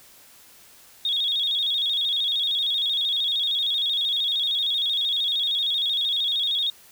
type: tone with vibrato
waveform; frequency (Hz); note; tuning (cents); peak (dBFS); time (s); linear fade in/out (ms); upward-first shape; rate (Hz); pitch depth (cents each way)
sine; 3520; A7; 0; -21; 1.05-6.7; 2; square; 13; 84
effects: white hiss -51 dBFS RMS until 6.91 s